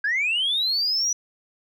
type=linear sweep; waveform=sine; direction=up; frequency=1589 to 5920 Hz; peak=-19 dBFS; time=0.04-1.13 s; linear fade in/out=5 ms; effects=tanh soft clip ceiling -17 dBFS